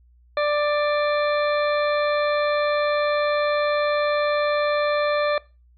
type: harmonic tone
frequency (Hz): 590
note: D5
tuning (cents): +8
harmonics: 1 / 2 / 3 / 4 / 6 / 7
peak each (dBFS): -20 / -26 / -30 / -32 / -36 / -37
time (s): 0.37-5.38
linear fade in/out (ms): 2
effects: noise-tail reverb RT60 0.3 s tail -22 dB re dry + added 60 Hz sine -52 dBFS peak until 5.77 s